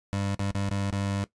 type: tone with dropouts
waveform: 25% pulse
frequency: 99.2 Hz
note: G2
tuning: 21 cents sharp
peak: -23 dBFS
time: 0.13-1.24 s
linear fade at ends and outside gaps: 0 ms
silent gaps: 0.349-0.394 / 0.513-0.548 / 0.694-0.711 / 0.906-0.927 s
effects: noise-tail reverb RT60 0.1 s tail -17 dB re dry + resampled to 22050 Hz